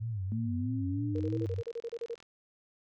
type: tone with vibrato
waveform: sine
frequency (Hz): 103.83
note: G#2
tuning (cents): 0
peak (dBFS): -32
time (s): 0-1.62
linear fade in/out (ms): 20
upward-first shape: sine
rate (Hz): 3.1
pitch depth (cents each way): 190
type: linear sweep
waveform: sine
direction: up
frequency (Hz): 220 to 332.4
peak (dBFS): -33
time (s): 0.32-1.46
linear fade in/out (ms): 0
type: tone bursts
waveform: sine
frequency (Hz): 466.2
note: A#4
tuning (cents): 0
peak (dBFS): -34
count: 12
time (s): 1.15-2.146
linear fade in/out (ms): 5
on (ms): 50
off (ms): 36
type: click train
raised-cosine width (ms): 0.2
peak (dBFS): -37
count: 46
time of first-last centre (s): 1.16-2.226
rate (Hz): 42.2
effects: none